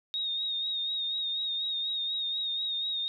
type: tone with vibrato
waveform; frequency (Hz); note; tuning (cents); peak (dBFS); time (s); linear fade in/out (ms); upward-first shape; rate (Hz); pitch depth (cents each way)
sine; 3729; A#7; 0; -29; 0.14-3.08; 0; sine; 4.1; 42
effects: none